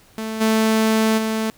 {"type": "tone with level steps", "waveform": "sawtooth", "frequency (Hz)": 220.3, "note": "A3", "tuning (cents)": 2, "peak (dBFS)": [-21, -11, -16], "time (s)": [0.18, 1.5], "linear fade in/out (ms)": 0, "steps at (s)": [0.4, 1.17], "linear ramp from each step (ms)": 20, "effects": ["pink hiss -52 dBFS RMS until 1.57 s"]}